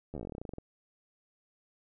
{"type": "slowing click train", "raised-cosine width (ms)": 2, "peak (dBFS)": -27, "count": 18, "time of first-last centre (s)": [0.14, 0.584], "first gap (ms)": 12, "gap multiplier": 1.09, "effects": []}